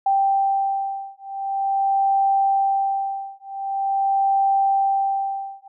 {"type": "beating tone pair", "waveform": "sine", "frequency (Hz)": [784, 784.45], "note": ["G5", "G5"], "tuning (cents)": [0, 1], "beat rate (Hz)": 0.45, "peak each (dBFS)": -21, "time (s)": [0.06, 5.68], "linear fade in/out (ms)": 5, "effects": []}